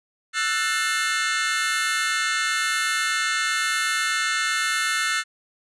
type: chord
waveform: sawtooth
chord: F# half-diminished seventh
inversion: third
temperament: just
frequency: 1332 / 1480 / 1776 / 2131 Hz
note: E6 / F#6 / A6 / C7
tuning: +18 / 0 / +16 / +31 cents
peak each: -23 / -24 / -22 / -25 dBFS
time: 0.33-5.24 s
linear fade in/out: 50 ms
effects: resampled to 24000 Hz